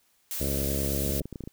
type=noise; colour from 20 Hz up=blue; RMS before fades=-33 dBFS; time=0.31-1.2 s; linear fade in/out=0 ms
type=harmonic tone; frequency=69.3 Hz; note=C#2; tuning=in tune; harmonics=1 / 2 / 3 / 4 / 5 / 6 / 7 / 8 / 9; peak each=-31 / -34 / -36 / -37 / -38 / -39 / -39 / -40 / -41 dBFS; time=0.4-1.22 s; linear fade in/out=5 ms
type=clicks; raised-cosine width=3 ms; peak=-24 dBFS; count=10; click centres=1.06 / 1.099 / 1.15 / 1.216 / 1.256 / 1.327 / 1.358 / 1.407 / 1.438 / 1.475 s
effects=white hiss -67 dBFS RMS until 1.52 s